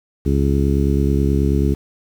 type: harmonic tone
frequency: 69.3 Hz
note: C#2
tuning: in tune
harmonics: 1 / 2 / 3 / 4 / 5 / 6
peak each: -17 / -20 / -22 / -23 / -24 / -25 dBFS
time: 0.25-1.75 s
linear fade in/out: 20 ms
effects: 7-bit